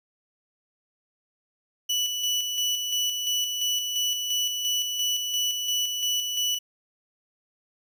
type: tone with tremolo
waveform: 30% pulse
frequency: 2960 Hz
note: F#7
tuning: in tune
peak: -20 dBFS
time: 1.89-6.59 s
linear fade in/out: 10 ms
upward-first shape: square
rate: 2.9 Hz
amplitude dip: 40%
effects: none